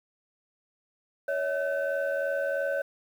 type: tone cluster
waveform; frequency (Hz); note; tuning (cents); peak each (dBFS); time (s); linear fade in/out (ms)
sine; 560 / 643 / 1525; C#5 / E5 / G6; +18 / -43 / -48; -27 / -32 / -32; 1.28-2.82; 5
effects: tanh soft clip ceiling -20 dBFS + 9-bit